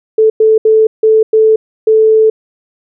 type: tone bursts at uneven times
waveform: sine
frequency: 438.4 Hz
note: A4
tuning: 6 cents flat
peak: -4 dBFS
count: 6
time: 0.18-0.3 / 0.4-0.58 / 0.65-0.87 / 1.03-1.23 / 1.33-1.56 / 1.87-2.3 s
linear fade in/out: 5 ms
effects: none